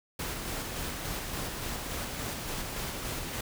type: noise with tremolo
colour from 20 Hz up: pink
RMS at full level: -35 dBFS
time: 0.19-3.41 s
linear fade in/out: 5 ms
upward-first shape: square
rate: 3.5 Hz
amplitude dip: 25%
effects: none